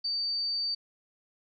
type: tone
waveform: sine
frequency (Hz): 4606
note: D8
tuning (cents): -34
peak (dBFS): -28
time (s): 0.04-0.75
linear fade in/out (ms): 10
effects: none